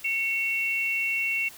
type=tone pair together; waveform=sine; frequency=2217 / 2720 Hz; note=C#7 / F7; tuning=0 / -46 cents; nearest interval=major third; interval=354 cents; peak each=-28 / -26 dBFS; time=0.04-1.49 s; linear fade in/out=10 ms; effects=white hiss -47 dBFS RMS until 1.57 s